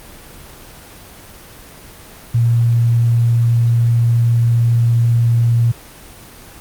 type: tone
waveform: sine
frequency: 117.4 Hz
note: A#2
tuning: 13 cents sharp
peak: -10 dBFS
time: 2.34-5.72 s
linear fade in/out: 10 ms
effects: pink hiss -38 dBFS RMS until 6.6 s + Opus 24 kbps